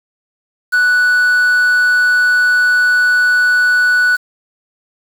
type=tone with quantisation; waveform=triangle; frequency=1480 Hz; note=F#6; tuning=in tune; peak=-7 dBFS; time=0.72-4.17 s; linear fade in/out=20 ms; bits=5; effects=none